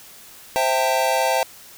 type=chord; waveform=square; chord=A minor seventh; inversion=first; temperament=equal with one note detuned; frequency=523.3 / 659.3 / 784 / 901.1 Hz; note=C5 / E5 / G5 / A5; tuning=0 / 0 / 0 / +41 cents; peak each=-24 dBFS; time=0.56-1.43 s; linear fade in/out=0 ms; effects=white hiss -44 dBFS RMS until 1.77 s

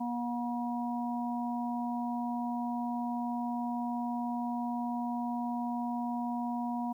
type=harmonic tone; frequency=240.4 Hz; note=B3; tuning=46 cents flat; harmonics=1 / 3 / 4; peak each=-33 / -38 / -39 dBFS; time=0-6.93 s; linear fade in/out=10 ms; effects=11-bit

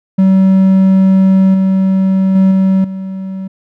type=tone with level steps; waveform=triangle; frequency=190.7 Hz; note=G3; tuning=47 cents flat; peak=-3 / -6 / -3 / -5 / -17 dBFS; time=0.18-3.48 s; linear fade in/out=10 ms; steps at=1.54 / 2.35 / 2.51 / 2.84 s; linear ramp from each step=5 ms; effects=none

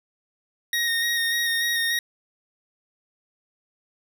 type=tone with vibrato; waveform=25% pulse; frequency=1864.7 Hz; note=A#6; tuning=in tune; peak=-18 dBFS; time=0.73-1.99 s; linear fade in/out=2 ms; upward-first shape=square; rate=3.4 Hz; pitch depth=17 cents each way; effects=none

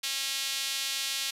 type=tone with high-pass filter; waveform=sawtooth; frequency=272.4 Hz; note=C#4; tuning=30 cents flat; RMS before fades=-32 dBFS; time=0.03-1.31 s; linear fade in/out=10 ms; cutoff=3400 Hz; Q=1.4; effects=resampled to 32000 Hz

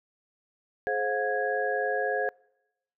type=tone cluster; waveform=sine; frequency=424.8 / 528 / 715 / 1657 Hz; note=G#4 / C5 / F5 / G#6; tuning=+39 / +16 / +41 / -4 cents; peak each=-31 dBFS; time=0.87-2.29 s; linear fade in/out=0 ms; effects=noise-tail reverb RT60 0.9 s tail -26 dB re dry

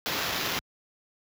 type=noise with sample-and-hold; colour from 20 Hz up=violet; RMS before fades=-30 dBFS; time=0.06-0.59 s; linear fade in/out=0 ms; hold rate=8820 Hz; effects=high-pass 60 Hz 12 dB/octave

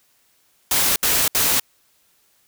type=noise bursts; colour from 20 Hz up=white; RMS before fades=-18 dBFS; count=3; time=0.71-1.598 s; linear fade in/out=2 ms; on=250 ms; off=69 ms; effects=white hiss -61 dBFS RMS until 2.47 s

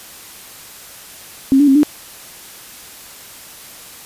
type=tone with pitch steps; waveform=sine; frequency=268.9 / 289.3 / 269.7 / 296.7 Hz; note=C4 / D4 / C#4 / D4; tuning=+47 / -26 / -47 / +18 cents; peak=-7 dBFS; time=1.52-1.832 s; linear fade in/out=0 ms; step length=78 ms; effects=white hiss -37 dBFS RMS until 4.05 s + resampled to 32000 Hz

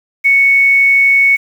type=tone with quantisation; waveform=sine; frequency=2217 Hz; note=C#7; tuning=in tune; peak=-6 dBFS; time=0.24-1.37 s; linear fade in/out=20 ms; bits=6; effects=none

